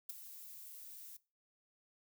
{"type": "noise with ADSR envelope", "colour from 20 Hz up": "violet", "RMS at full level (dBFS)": -40, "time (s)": [0.09, 1.17], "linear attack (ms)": 5, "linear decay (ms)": 20, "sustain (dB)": -12, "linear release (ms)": 7, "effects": ["noise-tail reverb RT60 0.3 s tail -20 dB re dry"]}